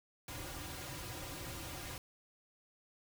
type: noise with comb filter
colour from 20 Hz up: pink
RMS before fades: -45 dBFS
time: 0.28-1.98 s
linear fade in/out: 2 ms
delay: 4.6 ms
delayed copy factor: -0.95
effects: none